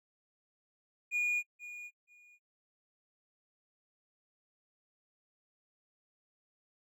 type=tone with echo; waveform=triangle; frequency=2441 Hz; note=D#7; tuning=34 cents flat; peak=-26 dBFS; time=1.11-1.43 s; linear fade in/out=50 ms; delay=480 ms; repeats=2; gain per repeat=-15 dB; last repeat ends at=2.39 s; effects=noise-tail reverb RT60 0.1 s tail -24 dB re dry + tanh soft clip ceiling -24 dBFS